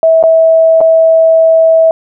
sine tone with dropouts, 650 Hz, E5, 24 cents flat, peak -3 dBFS, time 0.03-1.91 s, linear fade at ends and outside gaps 1 ms, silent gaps 0.228-0.237 / 0.806-0.812 s, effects none

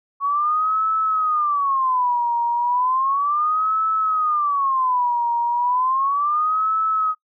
sine tone with vibrato, 1108.7 Hz, C#6, in tune, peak -17 dBFS, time 0.2-7.15 s, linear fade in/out 50 ms, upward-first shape sine, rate 0.34 Hz, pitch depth 280 cents each way, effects noise-tail reverb RT60 0.1 s tail -22 dB re dry

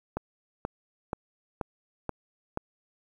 click train, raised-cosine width 1 ms, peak -16 dBFS, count 6, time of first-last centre 0.17-2.574 s, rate 2.08 Hz, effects 9-bit

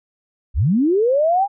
sine linear sweep, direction up, 42.61 to 823 Hz, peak -13 dBFS, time 0.54-1.48 s, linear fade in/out 50 ms, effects none

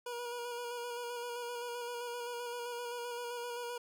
25% pulse tone with vibrato, 480.6 Hz, B4, 47 cents flat, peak -35 dBFS, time 0.06-3.78 s, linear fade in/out 5 ms, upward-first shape square, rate 7.7 Hz, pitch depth 21 cents each way, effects none

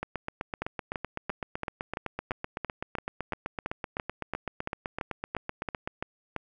two click trains, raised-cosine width 0.5 ms, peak -16 / -17 dBFS, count 18 / 47, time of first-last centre 0.62-6.363 / 0.03-5.875 s, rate 2.96 / 7.87 Hz, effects none

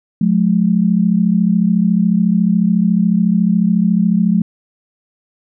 sine tone pair together, 179.6 / 213.6 Hz, F3 / G#3, +49 / +49 cents, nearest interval minor third, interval 300 cents, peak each -13 dBFS, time 0.21-4.42 s, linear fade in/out 5 ms, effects none

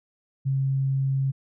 sine tone, 135.2 Hz, C#3, 43 cents flat, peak -21 dBFS, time 0.45-1.32 s, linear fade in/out 20 ms, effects none

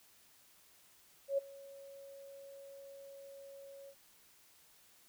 sine tone with ADSR envelope, 553 Hz, C#5, 4 cents flat, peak -28 dBFS, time 1.28-3.95 s, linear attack 100 ms, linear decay 13 ms, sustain -22 dB, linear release 65 ms, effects white hiss -65 dBFS RMS until 5.08 s

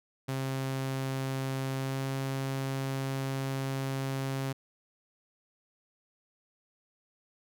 sawtooth tone with pitch glide, 133.6 to 134.84 Hz, C3 to C#3, +36 to -48 cents, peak -27 dBFS, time 0.28-4.53 s, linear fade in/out 10 ms, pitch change +16 cents, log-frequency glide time 1.76-2.07 s, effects none

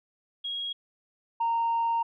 sine tone pair in turn, 3293 / 924.1 Hz, G#7 / A#5, -15 / -15 cents, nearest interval octave + minor seventh, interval 2200 cents, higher first, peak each -30 / -22 dBFS, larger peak second, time 0.44-0.73 / 1.4-2.03 s, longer second, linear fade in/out 10 ms, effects tanh soft clip ceiling -21 dBFS

